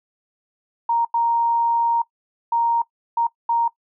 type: tone bursts at uneven times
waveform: sine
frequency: 932.3 Hz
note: A#5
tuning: in tune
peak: -16 dBFS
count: 5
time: 0.89-1.05 / 1.14-2.02 / 2.52-2.82 / 3.17-3.27 / 3.49-3.68 s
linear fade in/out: 5 ms
effects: noise-tail reverb RT60 0.1 s tail -20 dB re dry

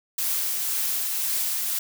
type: noise with tremolo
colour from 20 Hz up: blue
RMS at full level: -25 dBFS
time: 0.18-1.79 s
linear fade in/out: 5 ms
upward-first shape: triangle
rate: 1.9 Hz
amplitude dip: 25%
effects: none

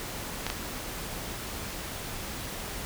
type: clicks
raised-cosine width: 0.2 ms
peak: -12 dBFS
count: 2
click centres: 0.466 / 0.501 s
effects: pink hiss -37 dBFS RMS until 2.85 s

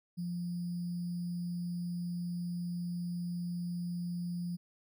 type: tone with sample-and-hold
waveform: sine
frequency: 174.61 Hz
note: F3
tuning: in tune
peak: -34 dBFS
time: 0.17-4.57 s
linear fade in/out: 20 ms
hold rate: 4900 Hz
effects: none

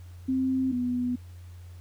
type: tone pair in turn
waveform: sine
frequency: 261.6 / 246.9 Hz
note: C4 / B3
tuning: 0 / 0 cents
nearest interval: minor second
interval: 100 cents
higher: first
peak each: -23 / -25 dBFS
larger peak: first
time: 0.28-0.72 / 0.72-1.16 s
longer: neither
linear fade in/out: 10 ms
effects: added 88 Hz sine -42 dBFS peak until 1.8 s + pink hiss -60 dBFS RMS until 1.8 s

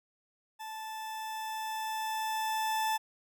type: tone with level ramp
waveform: 40% pulse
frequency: 877 Hz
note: A5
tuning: 6 cents flat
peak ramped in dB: -39 to -27 dBFS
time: 0.59-2.98 s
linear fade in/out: 20 ms
effects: none

